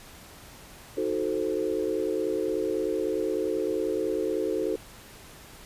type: chord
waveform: sine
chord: D# diminished seventh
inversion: none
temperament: equal with one note detuned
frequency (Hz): 313.8 / 370 / 440 / 523.3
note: D#4 / F#4 / A4 / C5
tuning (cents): +15 / 0 / 0 / 0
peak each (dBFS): -32 / -30 / -29 / -33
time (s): 0.97-4.76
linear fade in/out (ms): 5
effects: pink hiss -48 dBFS RMS until 5.65 s + resampled to 32000 Hz